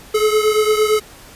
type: beating tone pair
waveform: square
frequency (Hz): 426.4 / 435.2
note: G#4 / A4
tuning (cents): +46 / -19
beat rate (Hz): 8.8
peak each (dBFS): -15 / -19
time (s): 0.14-1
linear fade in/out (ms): 10
effects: pink hiss -41 dBFS RMS until 1.35 s + resampled to 32000 Hz